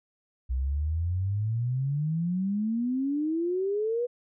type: exponential sweep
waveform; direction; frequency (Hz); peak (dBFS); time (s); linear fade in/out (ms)
sine; up; 61.74 to 493.9; -25; 0.49-4.07; 20
effects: none